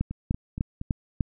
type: two click trains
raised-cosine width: 5 ms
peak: -12 / -20 dBFS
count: 5 / 4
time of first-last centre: 0.01-1.208 / 0.11-0.814 s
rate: 3.34 / 4.26 Hz
effects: none